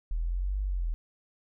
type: linear two-way sweep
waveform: sine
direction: up then down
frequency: 38.89 to 50.2 to 38.89 Hz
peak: -27 dBFS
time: 0.11-0.94 s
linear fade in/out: 0 ms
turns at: 0.61 s
effects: none